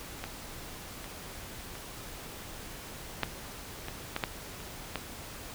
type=clicks; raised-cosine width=0.3 ms; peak=-20 / -25 / -28 / -11 / -22 / -15 / -12 / -29 / -16 dBFS; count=9; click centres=0.24 / 1.043 / 1.753 / 3.233 / 3.884 / 4.164 / 4.238 / 4.603 / 4.957 s; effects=pink hiss -44 dBFS RMS until 5.54 s